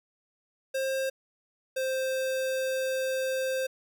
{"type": "tone pair in turn", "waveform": "square", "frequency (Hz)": [532, 524.1], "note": ["C5", "C5"], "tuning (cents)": [29, 3], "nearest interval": "unison", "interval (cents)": 26, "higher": "first", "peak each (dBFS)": -28, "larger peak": "neither", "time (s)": [[0.74, 1.1], [1.76, 3.67]], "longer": "second", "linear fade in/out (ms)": 10, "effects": []}